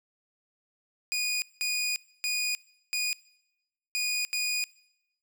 20% pulse tone bursts at uneven times, 2464 Hz, D#7, 17 cents flat, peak -22 dBFS, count 6, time 1.12-1.42 / 1.61-1.96 / 2.24-2.55 / 2.93-3.13 / 3.95-4.25 / 4.33-4.64 s, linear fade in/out 0 ms, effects noise-tail reverb RT60 0.9 s tail -23 dB re dry

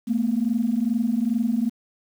sine tone pair together, 220 / 242.4 Hz, A3 / B3, 0 / -32 cents, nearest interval major second, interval 168 cents, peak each -22 dBFS, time 0.07-1.7 s, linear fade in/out 20 ms, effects tanh soft clip ceiling -12 dBFS + 8-bit

